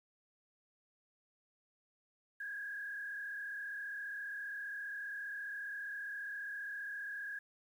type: tone with frequency modulation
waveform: sine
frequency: 1642 Hz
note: G#6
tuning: 20 cents flat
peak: -40 dBFS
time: 2.4-7.39 s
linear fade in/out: 5 ms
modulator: 34.9 Hz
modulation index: 1.4
effects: 11-bit